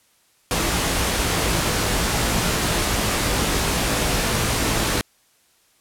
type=noise with comb filter; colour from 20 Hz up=pink; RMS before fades=-21 dBFS; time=0.51-5.01 s; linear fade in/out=0 ms; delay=18 ms; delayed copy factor=+0.5; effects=white hiss -60 dBFS RMS until 5.8 s + low-pass 12000 Hz 12 dB/octave